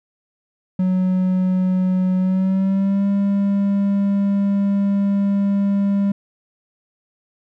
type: tone with pitch glide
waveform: triangle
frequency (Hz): 185 to 199.43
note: F#3 to G3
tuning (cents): 0 to +30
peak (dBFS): -13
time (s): 0.79-6.12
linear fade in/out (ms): 5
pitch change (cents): +130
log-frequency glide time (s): 2.18-3.07
effects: none